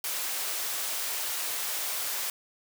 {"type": "high-pass noise", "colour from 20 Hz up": "white", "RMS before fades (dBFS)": -32, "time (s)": [0.04, 2.3], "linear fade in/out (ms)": 2, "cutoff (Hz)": 500, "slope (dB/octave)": 12, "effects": []}